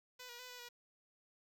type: tone with pitch steps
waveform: 5% pulse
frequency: 499.7 / 480.2 / 501 / 494.1 / 482.4 Hz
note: B4 / B4 / B4 / B4 / B4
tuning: +20 / -49 / +25 / +1 / -41 cents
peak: -38 dBFS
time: 0.19-0.69 s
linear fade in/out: 10 ms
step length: 100 ms
effects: 12-bit